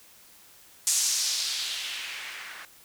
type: noise with low-pass filter sweep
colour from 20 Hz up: violet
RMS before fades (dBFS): -30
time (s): 0.87-2.65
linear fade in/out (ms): 0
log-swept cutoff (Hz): 7500 to 1500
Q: 1.9
effects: white hiss -54 dBFS RMS until 2.84 s